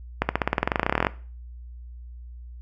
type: accelerating click train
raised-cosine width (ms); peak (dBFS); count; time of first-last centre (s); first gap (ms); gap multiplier
0.5; -5; 22; 0.22-1.069; 70; 0.94
effects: noise-tail reverb RT60 0.4 s tail -18 dB re dry + added 60 Hz sine -38 dBFS peak until 2.61 s